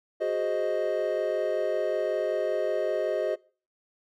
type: chord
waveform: triangle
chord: Ab dominant seventh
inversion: third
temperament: equal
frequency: 370 / 415.3 / 523.3 / 622.3 Hz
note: Gb4 / Ab4 / C5 / Eb5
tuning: 0 / 0 / 0 / 0 cents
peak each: -30 / -30 / -30 / -26 dBFS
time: 0.2-3.36 s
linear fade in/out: 20 ms
effects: noise-tail reverb RT60 0.4 s tail -23 dB re dry